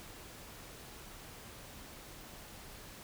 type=silence; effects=pink hiss -51 dBFS RMS until 3.03 s